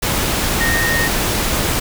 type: tone in noise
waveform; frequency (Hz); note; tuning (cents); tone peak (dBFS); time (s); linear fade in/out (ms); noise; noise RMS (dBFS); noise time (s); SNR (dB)
sine; 1852; A#6; -12; -17; 0.6-1.08; 10; pink; -18; 0.02-1.8; -2
effects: none